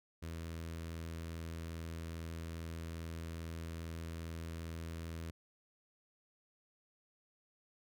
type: tone with notch filter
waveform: sawtooth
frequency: 82.41 Hz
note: E2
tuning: in tune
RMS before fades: -44 dBFS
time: 0.22-5.31 s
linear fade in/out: 10 ms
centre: 800 Hz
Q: 1.9
effects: none